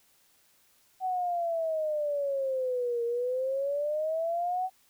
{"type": "exponential two-way sweep", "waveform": "sine", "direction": "down then up", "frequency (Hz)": [756, 466.2, 756], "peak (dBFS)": -27, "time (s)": [1, 4.7], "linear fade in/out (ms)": 50, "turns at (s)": 3.04, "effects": ["white hiss -65 dBFS RMS until 4.89 s"]}